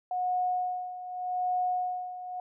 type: tone with tremolo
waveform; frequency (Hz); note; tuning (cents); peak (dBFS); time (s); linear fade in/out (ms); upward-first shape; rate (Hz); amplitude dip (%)
sine; 728; F#5; -28; -25; 0.11-2.4; 2; sine; 0.84; 75
effects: none